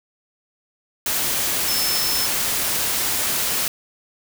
sine tone in noise, 5274 Hz, E8, in tune, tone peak -23 dBFS, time 1.68-2.26 s, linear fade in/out 2 ms, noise white, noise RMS -22 dBFS, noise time 1.06-3.68 s, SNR -4 dB, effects none

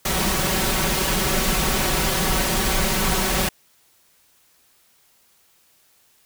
pink noise with comb filter, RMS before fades -21 dBFS, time 0.05-3.49 s, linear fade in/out 5 ms, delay 5.3 ms, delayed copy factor +0.7, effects white hiss -59 dBFS RMS until 6.25 s

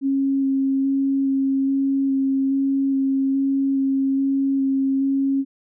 sine tone with vibrato, 271.4 Hz, C#4, 36 cents flat, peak -17 dBFS, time 0.01-5.45 s, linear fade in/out 50 ms, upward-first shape square, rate 1.2 Hz, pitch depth 9 cents each way, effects none

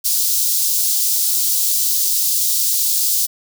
white high-pass noise, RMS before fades -17 dBFS, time 0.04-3.27 s, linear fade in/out 20 ms, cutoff 4300 Hz, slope 24 dB/octave, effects none

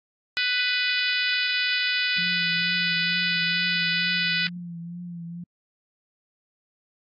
harmonic tone, 496.5 Hz, B4, 9 cents sharp, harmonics 3 / 4 / 5 / 6 / 7 / 8 / 9 / 10, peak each -28 / -29 / -28 / -31 / -32 / -31 / -34 / -34 dBFS, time 0.37-4.47 s, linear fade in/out 0 ms
sine tone with vibrato, 172.5 Hz, F3, 21 cents flat, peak -33 dBFS, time 2.18-5.44 s, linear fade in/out 5 ms, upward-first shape triangle, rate 2.2 Hz, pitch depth 47 cents each way
effects AAC 32 kbps

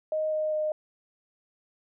sine tone with pitch steps, 622.3 / 618.4 / 614.4 Hz, D#5 / D#5 / D#5, 0 / -11 / -22 cents, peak -25 dBFS, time 0.12-0.72 s, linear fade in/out 2 ms, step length 200 ms, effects none

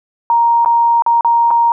sine tone with dropouts, 935 Hz, A#5, 5 cents sharp, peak -8 dBFS, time 0.3-1.72 s, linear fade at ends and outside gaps 1 ms, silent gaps 0.648-0.659 / 1.022-1.063 / 1.209-1.247 / 1.506-1.511 s, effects none

